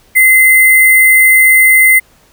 sine tone with sample-and-hold, 2062 Hz, C7, 26 cents flat, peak -3 dBFS, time 0.15-2 s, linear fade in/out 20 ms, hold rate 11025 Hz, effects pink hiss -48 dBFS RMS until 2.32 s

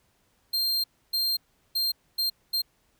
45% pulse tone bursts at uneven times, 4186 Hz, C8, in tune, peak -23 dBFS, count 5, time 0.53-0.84 / 1.13-1.37 / 1.75-1.92 / 2.18-2.3 / 2.53-2.62 s, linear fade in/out 10 ms, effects pink hiss -68 dBFS RMS until 2.99 s

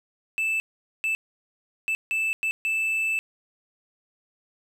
triangle tone bursts at uneven times, 2637 Hz, E7, in tune, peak -21 dBFS, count 6, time 0.38-0.6 / 1.04-1.15 / 1.88-1.95 / 2.11-2.33 / 2.43-2.51 / 2.65-3.19 s, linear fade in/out 0 ms, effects none

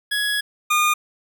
25% pulse tone pair in turn, 1675 / 1217.7 Hz, G#6 / D#6, +14 / -38 cents, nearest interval tritone, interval 552 cents, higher first, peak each -16 / -12 dBFS, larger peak second, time 0.11-0.41 / 0.7-0.94 s, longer first, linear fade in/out 10 ms, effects none

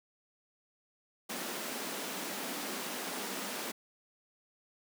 pink high-pass noise, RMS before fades -39 dBFS, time 1.29-3.72 s, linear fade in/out 10 ms, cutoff 190 Hz, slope 48 dB/octave, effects none

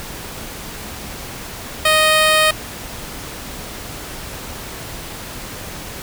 10% pulse tone, 622.3 Hz, D#5, in tune, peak -3 dBFS, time 1.85-2.51 s, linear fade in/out 5 ms, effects pink hiss -31 dBFS RMS until 6.02 s

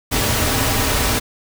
pink noise with comb filter, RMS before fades -18 dBFS, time 0.11-1.2 s, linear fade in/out 20 ms, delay 5.7 ms, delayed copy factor -0.5, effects none

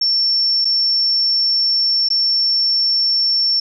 sine tone with dropouts, 5430 Hz, F8, 50 cents flat, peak -13 dBFS, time 0.01-3.6 s, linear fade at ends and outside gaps 5 ms, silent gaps 0.647-0.652 / 2.088-2.102 s, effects none

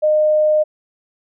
sine tone, 612 Hz, D#5, 29 cents flat, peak -11 dBFS, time 0.02-0.64 s, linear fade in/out 20 ms, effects none

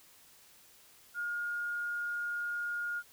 sine tone, 1425 Hz, F6, 34 cents sharp, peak -33 dBFS, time 1.14-3.03 s, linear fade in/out 50 ms, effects white hiss -60 dBFS RMS until 3.12 s

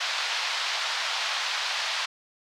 white band-pass noise, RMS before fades -29 dBFS, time 0-2.06 s, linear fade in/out 10 ms, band 730 to 4700 Hz, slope 24 dB/octave, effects none

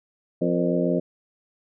harmonic tone with a mistuned harmonic, 87.31 Hz, F2, in tune, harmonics 2 / 3 / 4 / 5 / 6 / 7, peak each -25 / -26 / -27 / -29 / -28 / -28 dBFS, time 0.41-1 s, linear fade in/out 10 ms, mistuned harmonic 5, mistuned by +87 cents, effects none

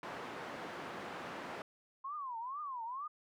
white band-pass noise, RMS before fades -45 dBFS, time 0.03-1.62 s, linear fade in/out 2 ms, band 170 to 1300 Hz, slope 12 dB/octave
sine tone with vibrato, 1046.5 Hz, C6, in tune, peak -39 dBFS, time 2.04-3.08 s, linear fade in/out 10 ms, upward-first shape triangle, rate 2.2 Hz, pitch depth 290 cents each way
effects none

